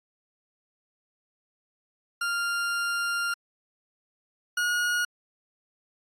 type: tone pair in turn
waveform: 40% pulse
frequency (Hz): 1396.9 / 1442.8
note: F6 / F#6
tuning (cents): 0 / -44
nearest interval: minor second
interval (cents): 56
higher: second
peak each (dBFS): -25 / -23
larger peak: second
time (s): 2.21-3.34 / 4.57-5.05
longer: first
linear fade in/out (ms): 5
effects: low-pass 12000 Hz 12 dB/octave + AAC 64 kbps